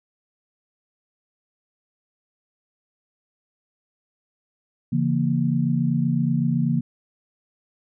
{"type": "chord", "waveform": "sine", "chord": "A# diminished", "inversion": "first", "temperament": "just", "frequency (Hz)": [139.85, 167.82, 233.1], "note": ["C#3", "E3", "A#3"], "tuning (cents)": [16, 31, 0], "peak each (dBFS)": -23, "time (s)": [4.92, 6.81], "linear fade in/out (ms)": 10, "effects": []}